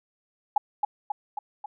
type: tone with echo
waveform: sine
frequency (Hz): 830.6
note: G#5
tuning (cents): 0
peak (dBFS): -16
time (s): 0.56-0.58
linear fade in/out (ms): 5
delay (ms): 270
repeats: 4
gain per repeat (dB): -4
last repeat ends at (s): 1.66
effects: none